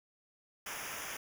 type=noise with comb filter; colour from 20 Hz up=pink; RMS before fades=-42 dBFS; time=0.66-1.17 s; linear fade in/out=5 ms; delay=0.24 ms; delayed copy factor=-0.9; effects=none